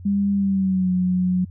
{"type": "tone with pitch glide", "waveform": "sine", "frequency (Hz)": [200, 182.34], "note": ["G3", "F#3"], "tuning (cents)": [35, -25], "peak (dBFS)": -17, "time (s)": [0.05, 1.45], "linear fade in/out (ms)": 10, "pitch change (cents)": -160, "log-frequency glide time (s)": [0.34, 0.92], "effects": ["added 90 Hz sine -36 dBFS peak until 1.5 s"]}